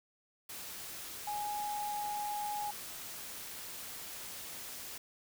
sine tone in noise, 830.6 Hz, G#5, in tune, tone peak -35 dBFS, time 1.27-2.71 s, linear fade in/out 5 ms, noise white, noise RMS -45 dBFS, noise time 0.49-4.98 s, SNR +7 dB, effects none

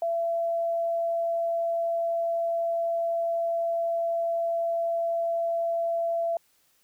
sine tone, 673 Hz, E5, 36 cents sharp, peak -24 dBFS, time 0.02-6.37 s, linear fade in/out 2 ms, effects white hiss -66 dBFS RMS until 6.83 s

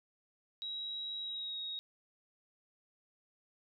sine tone with pitch glide, 3851 to 3772 Hz, B7 to A#7, -44 to +20 cents, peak -38 dBFS, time 0.62-1.79 s, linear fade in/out 0 ms, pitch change -36 cents, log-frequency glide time 1.2-1.59 s, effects none

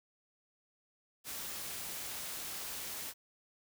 white noise, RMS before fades -42 dBFS, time 1.24-3.14 s, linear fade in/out 50 ms, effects none

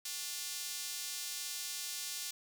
square tone with high-pass filter, 160.6 Hz, E3, 45 cents flat, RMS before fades -41 dBFS, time 0.05-2.31 s, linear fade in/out 5 ms, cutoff 4700 Hz, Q 0.88, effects none

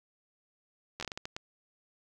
slowing click train, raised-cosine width 0.2 ms, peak -20 dBFS, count 9, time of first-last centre 1-1.365 s, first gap 11 ms, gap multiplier 1.39, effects none

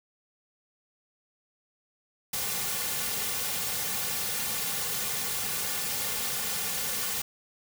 white noise with comb filter, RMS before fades -31 dBFS, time 2.33-7.22 s, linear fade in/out 5 ms, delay 3.1 ms, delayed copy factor -0.8, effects none

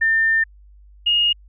sine tone pair in turn, 1800 / 2857 Hz, A6 / F7, +39 / +39 cents, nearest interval minor sixth, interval 800 cents, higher second, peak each -14 / -14 dBFS, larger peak neither, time 0.01-0.44 / 1.06-1.33 s, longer first, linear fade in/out 10 ms, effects added 50 Hz sine -44 dBFS peak until 1.48 s

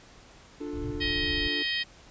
triangle chord, D minor, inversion none, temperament just, 293.7 / 352.4 / 440.5 Hz, D4 / F4 / A4, 0 / +16 / +2 cents, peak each -33 / -38 / -37 dBFS, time 0.6-1.63 s, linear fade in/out 10 ms
pink low-pass noise, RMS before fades -36 dBFS, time 0.73-1.48 s, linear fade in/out 5 ms, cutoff 140 Hz, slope 48 dB/octave
harmonic tone, 630 Hz, D#5, 21 cents sharp, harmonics 3 / 4 / 5 / 6 / 7 / 8, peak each -31 / -36 / -32 / -37 / -37 / -37 dBFS, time 1-1.84 s, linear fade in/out 20 ms
effects pink hiss -53 dBFS RMS until 2.1 s + resampled to 16000 Hz

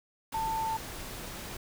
sine tone in noise, 890 Hz, A5, 20 cents sharp, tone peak -29 dBFS, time 0.34-0.77 s, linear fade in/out 5 ms, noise pink, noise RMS -41 dBFS, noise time 0.32-1.57 s, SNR +9 dB, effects none

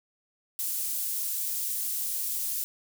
pink high-pass noise, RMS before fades -31 dBFS, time 0.59-2.64 s, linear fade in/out 0 ms, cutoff 11000 Hz, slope 12 dB/octave, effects none

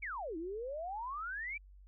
sine exponential two-way sweep, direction down then up, 2389 to 311.1 to 2389 Hz, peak -38 dBFS, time 0.02-1.58 s, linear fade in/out 10 ms, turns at 0.37 s, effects added 48 Hz sine -54 dBFS peak until 1.87 s

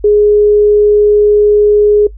sine tone, 416.7 Hz, G#4, 6 cents sharp, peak -4 dBFS, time 0.04-2.07 s, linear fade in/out 5 ms, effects noise-tail reverb RT60 0.1 s tail -19 dB re dry + added 50 Hz sine -27 dBFS peak until 2.17 s

